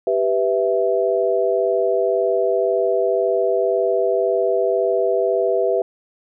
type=chord; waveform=sine; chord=E minor; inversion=first; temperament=equal; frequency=392 / 493.9 / 659.3 Hz; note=G4 / B4 / E5; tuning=0 / 0 / 0 cents; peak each=-20 dBFS; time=0.07-5.82 s; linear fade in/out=2 ms; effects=none